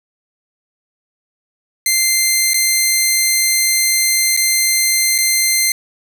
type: tone with dropouts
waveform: 10% pulse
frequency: 2084 Hz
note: C7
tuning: 7 cents flat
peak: -3 dBFS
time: 1.86-5.72 s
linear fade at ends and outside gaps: 2 ms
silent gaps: 2.535-2.542 / 4.366-4.373 / 5.181-5.185 s
effects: none